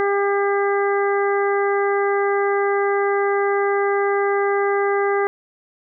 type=harmonic tone; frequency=400.9 Hz; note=G4; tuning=39 cents sharp; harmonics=1 / 2 / 3 / 4 / 5; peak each=-18 / -24 / -26 / -28 / -29 dBFS; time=0-5.27 s; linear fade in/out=0 ms; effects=none